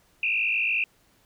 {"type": "tone with frequency modulation", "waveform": "sine", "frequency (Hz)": 2565, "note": "E7", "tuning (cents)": -48, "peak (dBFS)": -22, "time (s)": [0.23, 0.84], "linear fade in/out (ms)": 2, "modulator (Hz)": 54.1, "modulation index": 3.2, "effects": ["pink hiss -63 dBFS RMS until 1.25 s"]}